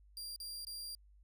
sawtooth tone with dropouts, 4764 Hz, D8, 24 cents sharp, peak -40 dBFS, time 0.17-0.95 s, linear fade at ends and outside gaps 1 ms, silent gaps 0.361-0.401 / 0.649-0.669 s, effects added 50 Hz sine -60 dBFS peak until 1.23 s

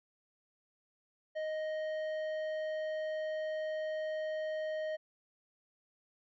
sine tone with tanh clipping, 623 Hz, D#5, 2 cents sharp, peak -36 dBFS, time 1.35-4.97 s, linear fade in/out 20 ms, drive 10 dB, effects none

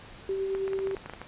sine tone with tremolo, 387.1 Hz, G4, 22 cents flat, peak -26 dBFS, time 0.29-0.95 s, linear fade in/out 2 ms, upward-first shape sine, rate 9.3 Hz, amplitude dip 30%
clicks, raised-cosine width 0.5 ms, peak -23 dBFS, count 11, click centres 0.55 / 0.679 / 0.733 / 0.79 / 0.872 / 0.912 / 0.968 / 1.06 / 1.097 / 1.136 / 1.216 s
effects pink hiss -48 dBFS RMS until 1.27 s + resampled to 8000 Hz

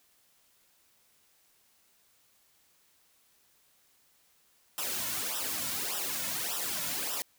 white noise with flanger, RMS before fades -34 dBFS, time 4.78-7.22 s, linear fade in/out 0 ms, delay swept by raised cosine 0.45 to 2.55 ms, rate 1.7 Hz, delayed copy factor -0.8, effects white hiss -67 dBFS RMS until 7.38 s

